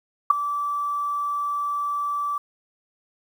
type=tone with ADSR envelope; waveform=sine; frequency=1160 Hz; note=D6; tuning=22 cents flat; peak=-7 dBFS; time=0.3-2.38 s; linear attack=7 ms; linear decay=7 ms; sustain=-16 dB; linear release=4 ms; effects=8-bit